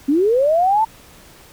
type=linear sweep; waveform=sine; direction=up; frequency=263.8 to 906 Hz; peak=-12 dBFS; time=0.08-0.85 s; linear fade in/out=10 ms; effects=pink hiss -45 dBFS RMS until 1.52 s